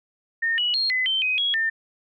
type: tone with pitch steps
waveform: sine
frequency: 1830 / 2930 / 4242 / 2021 / 3104 / 2514 / 3320 / 1802 Hz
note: A#6 / F#7 / C8 / B6 / G7 / D#7 / G#7 / A6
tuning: -32 / -18 / +23 / +39 / -18 / +17 / -1 / +41 cents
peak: -20 dBFS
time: 0.42-1.7 s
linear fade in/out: 10 ms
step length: 160 ms
effects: none